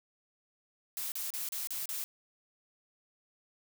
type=noise bursts; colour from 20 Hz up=blue; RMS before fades=-37 dBFS; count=6; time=0.97-2.04 s; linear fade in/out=0 ms; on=150 ms; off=34 ms; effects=none